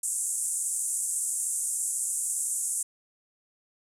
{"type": "band-pass noise", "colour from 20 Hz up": "pink", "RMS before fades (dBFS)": -30, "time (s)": [0.03, 2.83], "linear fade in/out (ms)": 5, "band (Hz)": [7600, 10000], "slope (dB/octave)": 48, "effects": []}